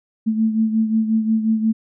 sine beating tone pair, 220 / 225.6 Hz, A3 / A3, 0 / +44 cents, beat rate 5.6 Hz, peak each -16 / -23 dBFS, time 0.26-1.73 s, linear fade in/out 20 ms, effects none

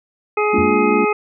harmonic tone, 420 Hz, G#4, 19 cents sharp, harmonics 1 / 2 / 3 / 5 / 6, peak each -17 / -22 / -21 / -27 / -24 dBFS, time 0.37-1.13 s, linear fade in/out 5 ms
sine chord, Bb dominant seventh, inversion third, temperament equal with one note detuned, 207.7 / 233.1 / 293.7 / 354.5 Hz, Ab3 / Bb3 / D4 / F4, 0 / 0 / 0 / +26 cents, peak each -21 dBFS, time 0.53-1.05 s, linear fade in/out 10 ms
sine tone with exponential decay, 88.9 Hz, F2, 31 cents sharp, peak -20 dBFS, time 0.58-0.88 s, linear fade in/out 5 ms, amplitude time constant 65 ms
effects none

